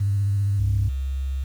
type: tone with vibrato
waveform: sine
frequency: 100 Hz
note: G2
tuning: 35 cents sharp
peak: -18 dBFS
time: 0-0.89 s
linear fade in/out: 10 ms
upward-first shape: sine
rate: 15 Hz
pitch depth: 35 cents each way
type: tone with pitch glide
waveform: sine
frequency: 66.2 to 67.16 Hz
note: C2 to C2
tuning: +21 to +46 cents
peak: -23 dBFS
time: 0.59-1.44 s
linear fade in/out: 5 ms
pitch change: +25 cents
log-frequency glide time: 0.73-1.07 s
effects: tanh soft clip ceiling -13 dBFS + 8-bit